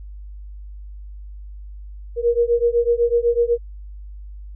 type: beating tone pair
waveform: sine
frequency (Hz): 469.4 / 477.4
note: A#4 / A#4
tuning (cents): +12 / +41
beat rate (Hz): 8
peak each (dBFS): -18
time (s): 2.16-3.58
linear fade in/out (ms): 50
effects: added 50 Hz sine -33 dBFS peak until 4.55 s